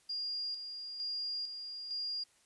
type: tone with tremolo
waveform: sine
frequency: 4823 Hz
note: D8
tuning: 45 cents sharp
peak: -35 dBFS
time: 0.09-2.24 s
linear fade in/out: 10 ms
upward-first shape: square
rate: 1.1 Hz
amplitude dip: 50%
effects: white hiss -68 dBFS RMS until 2.45 s + resampled to 24000 Hz